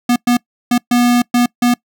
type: tone bursts at uneven times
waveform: square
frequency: 242.7 Hz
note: B3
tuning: 30 cents flat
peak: -10 dBFS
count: 6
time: 0.09-0.16 / 0.27-0.37 / 0.71-0.78 / 0.91-1.22 / 1.34-1.46 / 1.62-1.74 s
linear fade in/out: 5 ms
effects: noise-tail reverb RT60 0.1 s tail -24 dB re dry